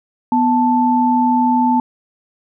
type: tone pair together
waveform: sine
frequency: 246.9 / 880 Hz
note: B3 / A5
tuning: 0 / 0 cents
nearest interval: octave + minor seventh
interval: 2200 cents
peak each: -14 dBFS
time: 0.32-1.8 s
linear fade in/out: 2 ms
effects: none